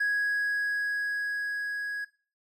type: tone with level ramp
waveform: triangle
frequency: 1661.2 Hz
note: G#6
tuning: in tune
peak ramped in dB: -21 to -29 dBFS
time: 0-2.05 s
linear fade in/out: 10 ms
effects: noise-tail reverb RT60 0.4 s tail -20 dB re dry + tanh soft clip ceiling -19 dBFS